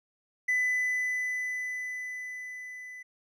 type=tone with level ramp; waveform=triangle; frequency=2000 Hz; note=B6; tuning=21 cents sharp; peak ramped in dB=-21 to -40 dBFS; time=0.48-3.03 s; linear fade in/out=10 ms; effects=tanh soft clip ceiling -18 dBFS